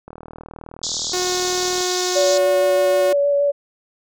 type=click train; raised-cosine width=1 ms; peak=-22 dBFS; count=69; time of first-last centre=0.08-1.806 s; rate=39.4 Hz
type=band-pass noise; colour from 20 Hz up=white; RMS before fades=-25 dBFS; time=0.83-2.38 s; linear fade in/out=5 ms; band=3400 to 7300 Hz; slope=96 dB/octave
type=tone; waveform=sawtooth; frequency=363.1 Hz; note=F#4; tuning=33 cents flat; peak=-17 dBFS; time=1.13-3.13 s; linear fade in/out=5 ms
type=tone with vibrato; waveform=sine; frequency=570 Hz; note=C#5; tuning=48 cents sharp; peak=-14 dBFS; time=2.15-3.52 s; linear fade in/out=20 ms; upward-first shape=square; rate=6.4 Hz; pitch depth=10 cents each way
effects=none